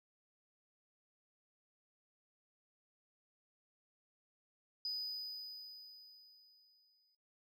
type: tone with exponential decay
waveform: triangle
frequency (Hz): 4978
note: D#8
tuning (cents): 0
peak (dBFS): -33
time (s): 4.85-7.15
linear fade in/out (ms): 2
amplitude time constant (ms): 500
effects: noise-tail reverb RT60 0.2 s tail -21 dB re dry + tanh soft clip ceiling -35 dBFS